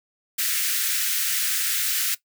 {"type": "high-pass noise", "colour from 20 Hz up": "white", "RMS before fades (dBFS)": -24, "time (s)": [0.38, 2.15], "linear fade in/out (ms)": 10, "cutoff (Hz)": 1400, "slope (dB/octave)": 48, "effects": ["noise-tail reverb RT60 0.1 s tail -17 dB re dry"]}